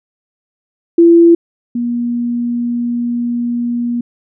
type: tone pair in turn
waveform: sine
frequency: 338.1 / 239.1 Hz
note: E4 / A#3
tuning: +44 / +44 cents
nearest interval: tritone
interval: 600 cents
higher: first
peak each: -3 / -14 dBFS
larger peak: first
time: 0.98-1.35 / 1.75-4.01 s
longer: second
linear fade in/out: 5 ms
effects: none